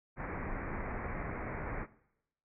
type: low-pass noise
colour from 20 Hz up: pink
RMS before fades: -39 dBFS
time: 0.16-1.87 s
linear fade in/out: 50 ms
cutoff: 2300 Hz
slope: 96 dB/octave
effects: noise-tail reverb RT60 0.8 s tail -19 dB re dry